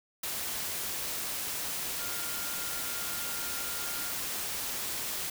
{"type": "tone in noise", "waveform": "sine", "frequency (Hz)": 1403, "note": "F6", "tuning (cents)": 8, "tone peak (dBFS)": -44, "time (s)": [1.99, 4.12], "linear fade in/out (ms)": 5, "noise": "white", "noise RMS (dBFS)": -35, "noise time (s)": [0.23, 5.3], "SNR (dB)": -12, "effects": []}